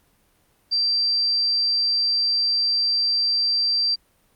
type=tone; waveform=sine; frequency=4700 Hz; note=D8; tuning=1 cent sharp; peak=-18 dBFS; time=0.71-3.96 s; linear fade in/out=20 ms; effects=pink hiss -62 dBFS RMS until 4.35 s + Opus 32 kbps